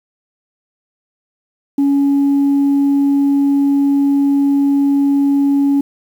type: tone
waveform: sine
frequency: 280.2 Hz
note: C#4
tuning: 19 cents sharp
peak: -8 dBFS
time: 1.78-5.81 s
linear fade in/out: 5 ms
effects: tanh soft clip ceiling -8 dBFS + 7-bit